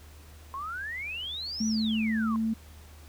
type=exponential two-way sweep; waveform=sine; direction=up then down; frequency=1046.5 to 6000 to 1046.5 Hz; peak=-33 dBFS; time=0.54-2.36 s; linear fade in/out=0 ms; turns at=1.67 s
type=tone with pitch glide; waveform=sine; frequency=220 to 222.9 Hz; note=A3 to A3; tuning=0 to +23 cents; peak=-25 dBFS; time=1.6-2.54 s; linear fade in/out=10 ms; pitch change=+23 cents; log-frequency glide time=2.02-2.35 s
effects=added 76 Hz sine -48 dBFS peak until 3.08 s + pink hiss -55 dBFS RMS until 3.08 s